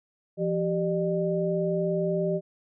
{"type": "tone cluster", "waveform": "sine", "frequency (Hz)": [171.5, 388.3, 605], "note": ["F3", "G4", "D#5"], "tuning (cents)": [-31, -16, -49], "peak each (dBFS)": -28, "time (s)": [0.37, 2.41], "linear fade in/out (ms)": 50, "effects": []}